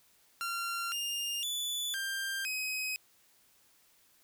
sawtooth tone with pitch steps, 1378 / 2814 / 3468 / 1587 / 2529 Hz, F6 / F7 / A7 / G6 / D#7, -24 / +12 / -26 / +21 / +28 cents, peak -30 dBFS, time 0.41-2.96 s, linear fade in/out 0 ms, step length 510 ms, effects white hiss -66 dBFS RMS until 4.23 s

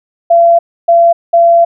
sine tone bursts at uneven times, 680 Hz, F5, 46 cents flat, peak -3 dBFS, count 3, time 0.3-0.59 / 0.88-1.13 / 1.33-1.65 s, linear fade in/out 10 ms, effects none

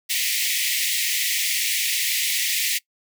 pink high-pass noise, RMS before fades -23 dBFS, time 0.09-2.79 s, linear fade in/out 20 ms, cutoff 1900 Hz, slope 96 dB/octave, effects noise-tail reverb RT60 0.1 s tail -22 dB re dry

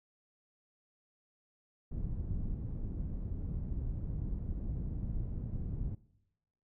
pink low-pass noise, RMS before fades -37 dBFS, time 1.91-5.95 s, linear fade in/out 5 ms, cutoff 160 Hz, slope 12 dB/octave, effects noise-tail reverb RT60 0.9 s tail -21 dB re dry

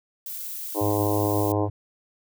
violet noise, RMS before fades -34 dBFS, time 0.26-1.52 s, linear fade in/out 2 ms
harmonic tone, 103.83 Hz, G#2, in tune, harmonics 3 / 4 / 5 / 6 / 7 / 8 / 9 / 10, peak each -26 / -28 / -30 / -32 / -33 / -34 / -35 / -36 dBFS, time 0.74-1.69 s, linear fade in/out 50 ms
triangle tone with tremolo, 101.1 Hz, G#2, 46 cents flat, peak -23 dBFS, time 0.81-1.7 s, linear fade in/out 5 ms, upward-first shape sine, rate 5.6 Hz, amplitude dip 25%
effects none

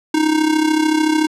square tone with amplitude modulation, 311.1 Hz, D#4, in tune, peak -11 dBFS, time 0.14-1.27 s, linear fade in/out 5 ms, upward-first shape sine, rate 33.6 Hz, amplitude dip 65%, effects low-pass 9000 Hz 12 dB/octave

